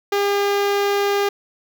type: tone with notch filter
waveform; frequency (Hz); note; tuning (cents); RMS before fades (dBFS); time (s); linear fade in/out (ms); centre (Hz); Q
sawtooth; 403.4; G4; +50; -19; 0.12-1.29; 5; 9100; 0.89
effects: none